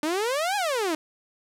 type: exponential two-way sweep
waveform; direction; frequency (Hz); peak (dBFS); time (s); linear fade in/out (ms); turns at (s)
sawtooth; up then down; 293 to 848 to 300.4; -20; 0.03-0.95; 2; 0.56
effects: low-pass 12000 Hz 12 dB/octave + 10-bit